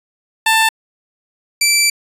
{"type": "tone pair in turn", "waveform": "15% pulse", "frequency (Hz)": [888, 2332], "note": ["A5", "D7"], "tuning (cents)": [16, -13], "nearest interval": "octave + perfect fourth", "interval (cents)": 1671, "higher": "second", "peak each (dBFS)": -4, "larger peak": "neither", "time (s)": [[0.46, 0.69], [1.61, 1.9]], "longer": "second", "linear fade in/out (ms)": 5, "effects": ["resampled to 32000 Hz"]}